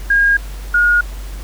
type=tone pair in turn; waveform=sine; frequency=1625 / 1435.2 Hz; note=G#6 / F6; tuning=-38 / +47 cents; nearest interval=major second; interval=215 cents; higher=first; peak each=-9 dBFS; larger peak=neither; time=0.1-0.37 / 0.74-1.01 s; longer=neither; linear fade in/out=5 ms; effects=added 48 Hz sine -25 dBFS peak until 1.43 s + pink hiss -38 dBFS RMS until 1.43 s